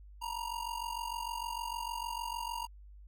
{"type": "ring-modulated tone", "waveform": "square", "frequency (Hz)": 940, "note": "A#5", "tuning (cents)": 14, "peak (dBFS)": -34, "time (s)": [0.21, 2.67], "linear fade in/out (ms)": 20, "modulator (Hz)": 23.3, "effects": ["added 50 Hz sine -50 dBFS peak until 3.07 s"]}